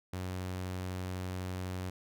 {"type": "tone", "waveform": "sawtooth", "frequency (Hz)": 92, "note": "F#2", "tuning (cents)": -9, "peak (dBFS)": -32, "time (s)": [0.13, 1.9], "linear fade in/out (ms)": 5, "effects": []}